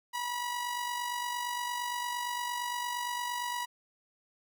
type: tone with amplitude modulation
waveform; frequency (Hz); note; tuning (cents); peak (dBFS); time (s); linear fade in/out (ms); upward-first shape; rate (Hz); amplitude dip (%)
sawtooth; 971; B5; -30; -27; 0.13-3.66; 20; sine; 48.7; 45
effects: none